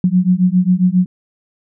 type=beating tone pair; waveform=sine; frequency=178.5 / 185.9 Hz; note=F3 / F#3; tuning=+38 / +8 cents; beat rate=7.4 Hz; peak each=-13 dBFS; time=0.04-1.06 s; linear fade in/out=2 ms; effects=none